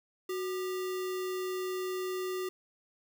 sine tone with sample-and-hold, 370 Hz, F#4, in tune, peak -32 dBFS, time 0.29-2.49 s, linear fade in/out 5 ms, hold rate 1575 Hz, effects none

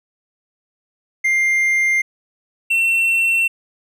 triangle tone pair in turn, 2100 / 2705 Hz, C7 / E7, +6 / +44 cents, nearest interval major third, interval 438 cents, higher second, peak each -12 dBFS, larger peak neither, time 1.24-2.02 / 2.7-3.48 s, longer neither, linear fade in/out 10 ms, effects none

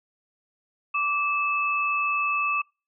sine tone pair together, 1165.5 / 2614 Hz, D6 / E7, -14 / -15 cents, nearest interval octave + major second, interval 1399 cents, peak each -25 dBFS, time 0.94-2.62 s, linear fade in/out 10 ms, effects noise-tail reverb RT60 0.3 s tail -26 dB re dry

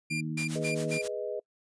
40% pulse tone bursts, 2392 Hz, D7, 31 cents sharp, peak -31 dBFS, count 4, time 0.1-1.02 s, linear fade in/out 10 ms, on 110 ms, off 160 ms
harmonic tone, 78.3 Hz, D#2, 11 cents sharp, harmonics 2 / 3 / 4, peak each -33 / -37 / -39 dBFS, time 0.1-0.99 s, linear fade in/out 20 ms
white noise with tremolo, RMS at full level -38 dBFS, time 0.37-1.08 s, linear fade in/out 5 ms, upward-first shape sine, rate 7.5 Hz, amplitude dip 90%
sine chord, G# minor, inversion none, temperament equal, 415.3 / 493.9 / 622.3 Hz, G#4 / B4 / D#5, 0 / 0 / 0 cents, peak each -36 dBFS, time 0.55-1.4 s, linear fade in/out 10 ms
effects noise-tail reverb RT60 0.1 s tail -26 dB re dry + resampled to 22050 Hz

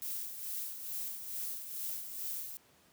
violet noise with tremolo, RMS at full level -38 dBFS, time 0.02-2.57 s, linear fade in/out 0 ms, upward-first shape sine, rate 2.3 Hz, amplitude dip 55%, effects pink hiss -65 dBFS RMS until 2.92 s + high-pass 100 Hz 12 dB/octave

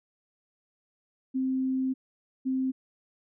sine tone pair in turn, 261.6 / 261.6 Hz, C4 / C4, 0 / 0 cents, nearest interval unison, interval 0 cents, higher neither, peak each -25 dBFS, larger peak neither, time 1.34-1.94 / 2.45-2.72 s, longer first, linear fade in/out 20 ms, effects none

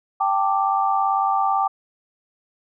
sine chord, G suspended second, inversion none, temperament just, 784 / 882 / 1176 Hz, G5 / A5 / D6, 0 / +4 / +2 cents, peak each -20 / -24 / -22 dBFS, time 0.2-1.68 s, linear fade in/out 10 ms, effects none

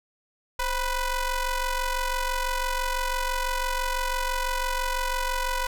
sawtooth ring-modulated tone, 500 Hz, B4, 21 cents sharp, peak -18 dBFS, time 0.59-5.67 s, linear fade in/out 5 ms, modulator 477 Hz, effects none

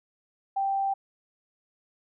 sine tone, 784 Hz, G5, in tune, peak -24 dBFS, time 0.56-0.94 s, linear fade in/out 10 ms, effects none

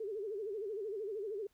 sine tone with vibrato, 416.3 Hz, G#4, 4 cents sharp, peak -37 dBFS, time 0-1.47 s, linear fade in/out 5 ms, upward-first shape sine, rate 13 Hz, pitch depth 140 cents each way, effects pink hiss -75 dBFS RMS until 1.53 s

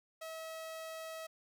sawtooth tone, 644 Hz, E5, 41 cents flat, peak -39 dBFS, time 0.21-1.27 s, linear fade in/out 10 ms, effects none

